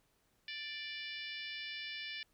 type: harmonic tone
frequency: 587.3 Hz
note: D5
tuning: in tune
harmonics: 3 / 4 / 5 / 6 / 7 / 8 / 9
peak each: -48 / -46 / -48 / -49 / -54 / -53 / -53 dBFS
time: 0.48-2.23 s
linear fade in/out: 2 ms
effects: pink hiss -75 dBFS RMS until 2.33 s